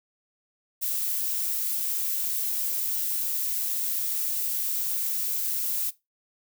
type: noise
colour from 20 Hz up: violet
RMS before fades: -28 dBFS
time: 0.81-5.91 s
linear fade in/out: 20 ms
effects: noise-tail reverb RT60 0.2 s tail -18 dB re dry